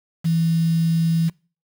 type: tone with quantisation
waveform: sine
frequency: 164.81 Hz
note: E3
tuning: in tune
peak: -16 dBFS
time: 0.24-1.3 s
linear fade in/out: 20 ms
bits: 6
effects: noise-tail reverb RT60 0.4 s tail -25 dB re dry